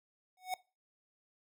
square tone with exponential growth, 740 Hz, F#5, in tune, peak -31 dBFS, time 0.37-0.54 s, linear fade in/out 2 ms, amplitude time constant 35 ms, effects noise-tail reverb RT60 0.3 s tail -21 dB re dry

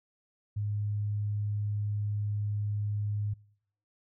sine tone, 103.83 Hz, G#2, in tune, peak -29 dBFS, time 0.56-3.34 s, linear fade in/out 10 ms, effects noise-tail reverb RT60 0.7 s tail -26 dB re dry

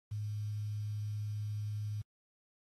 sine tone with quantisation, 105.3 Hz, G#2, 24 cents sharp, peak -35 dBFS, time 0.11-2.02 s, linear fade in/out 10 ms, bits 10, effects AAC 32 kbps

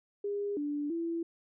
sine tone with pitch steps, 406.5 / 292.1 / 334.4 Hz, G#4 / D4 / E4, -37 / -9 / +25 cents, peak -31 dBFS, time 0.24-1.23 s, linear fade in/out 5 ms, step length 330 ms, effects none

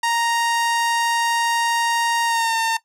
sawtooth tone with pitch glide, 932.3 to 906.8 Hz, A#5 to A#5, 0 to -48 cents, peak -14 dBFS, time 0.03-2.77 s, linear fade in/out 5 ms, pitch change -48 cents, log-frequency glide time 2.25-2.55 s, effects noise-tail reverb RT60 0.1 s tail -17 dB re dry + low-pass 11000 Hz 12 dB/octave

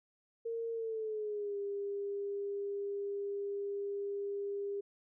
sine tone with pitch glide, 459.2 to 402.1 Hz, A#4 to G4, -26 to +44 cents, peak -35 dBFS, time 0.45-4.81 s, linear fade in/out 10 ms, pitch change -230 cents, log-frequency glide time 0.72-1.57 s, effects none

